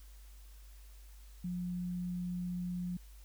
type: tone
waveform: sine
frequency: 178.4 Hz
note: F3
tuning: 37 cents sharp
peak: -35 dBFS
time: 1.44-2.97 s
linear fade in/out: 5 ms
effects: added 50 Hz sine -51 dBFS peak until 3.24 s + white hiss -64 dBFS RMS until 3.24 s